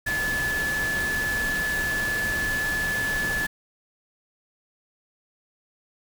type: tone in noise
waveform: sine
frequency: 1726 Hz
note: A6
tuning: 34 cents flat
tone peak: -24 dBFS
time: 0.06-3.47 s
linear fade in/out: 10 ms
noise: pink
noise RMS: -32 dBFS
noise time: 0.06-3.47 s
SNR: +5 dB
effects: none